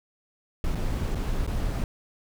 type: noise with dropouts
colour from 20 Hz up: brown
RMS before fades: -27 dBFS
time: 0.64-1.84 s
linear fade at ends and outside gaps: 1 ms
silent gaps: 0.749-0.754 / 1.148-1.154 / 1.466-1.475 s
effects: none